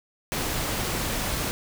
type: noise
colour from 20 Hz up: pink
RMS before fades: -28 dBFS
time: 0.32-1.51 s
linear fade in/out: 0 ms
effects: none